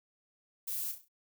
violet noise with echo, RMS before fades -37 dBFS, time 0.67-0.92 s, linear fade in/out 10 ms, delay 33 ms, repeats 5, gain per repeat -7 dB, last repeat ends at 1.085 s, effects none

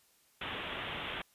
white low-pass noise, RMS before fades -40 dBFS, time 0.41-1.22 s, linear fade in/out 5 ms, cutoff 3500 Hz, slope 96 dB/octave, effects white hiss -68 dBFS RMS until 1.34 s + resampled to 32000 Hz

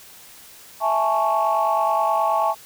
sine chord, A major seventh, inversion second, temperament equal, 659.3 / 830.6 / 880 / 1108.7 Hz, E5 / G#5 / A5 / C#6, 0 / 0 / 0 / 0 cents, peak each -22 dBFS, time 0.8-2.55 s, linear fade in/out 50 ms, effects tanh soft clip ceiling -10 dBFS + white hiss -45 dBFS RMS until 2.65 s

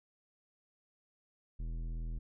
sine tone with tanh clipping, 41 Hz, E1, 9 cents flat, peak -38 dBFS, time 1.59-2.19 s, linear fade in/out 10 ms, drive 13 dB, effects none

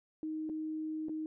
sine tone with dropouts, 312.6 Hz, D#4, 8 cents sharp, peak -35 dBFS, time 0.23-1.26 s, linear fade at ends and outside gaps 1 ms, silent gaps 0.492-0.497 / 1.085-1.094 s, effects none

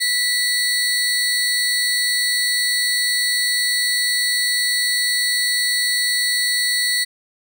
30% pulse tone pair together, 1962 / 4374 Hz, B6 / C#8, -12 / -24 cents, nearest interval octave + major second, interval 1388 cents, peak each -17 dBFS, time 0-7.05 s, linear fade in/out 20 ms, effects none

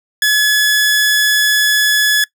sawtooth tone, 1704 Hz, G#6, 44 cents sharp, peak -6 dBFS, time 0.22-2.24 s, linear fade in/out 2 ms, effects noise-tail reverb RT60 0.1 s tail -22 dB re dry

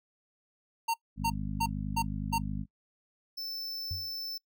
square tone bursts, 917 Hz, A#5, 29 cents flat, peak -27 dBFS, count 5, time 0.88-2.385 s, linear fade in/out 10 ms, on 61 ms, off 300 ms
harmonic tone, 50.9 Hz, G#1, 34 cents flat, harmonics 1 / 2 / 3 / 4 / 5, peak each -37 / -40 / -38 / -38 / -42 dBFS, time 1.16-2.66 s, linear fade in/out 50 ms
square tone, 5290 Hz, E8, 5 cents sharp, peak -36 dBFS, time 3.37-4.38 s, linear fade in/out 10 ms
sine tone with exponential decay, 90.4 Hz, F#2, 40 cents flat, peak -31 dBFS, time 3.91-4.15 s, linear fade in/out 0 ms, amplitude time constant 52 ms
effects noise-tail reverb RT60 0.1 s tail -23 dB re dry

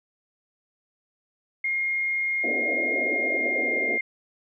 sine tone with pitch glide, 2135 to 2117 Hz, C7 to C7, +34 to +20 cents, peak -23 dBFS, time 1.64-4.01 s, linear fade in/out 5 ms, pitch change -14 cents, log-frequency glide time 2.95-3.85 s
white band-pass noise, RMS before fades -31 dBFS, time 2.43-3.98 s, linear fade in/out 10 ms, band 230 to 700 Hz, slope 96 dB/octave
effects none

